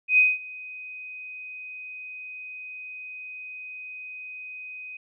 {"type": "tone with ADSR envelope", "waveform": "sine", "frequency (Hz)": 2506, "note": "D#7", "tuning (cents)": 12, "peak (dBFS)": -13, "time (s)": [0.08, 4.97], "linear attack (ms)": 100, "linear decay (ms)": 200, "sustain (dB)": -23, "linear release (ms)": 4, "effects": []}